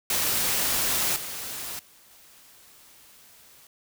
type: noise with level steps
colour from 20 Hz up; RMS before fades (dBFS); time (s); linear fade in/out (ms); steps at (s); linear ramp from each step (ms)
white; -25 / -35 / -55 / -53; 0.1-3.67; 2; 1.16 / 1.79 / 2.11; 2
effects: none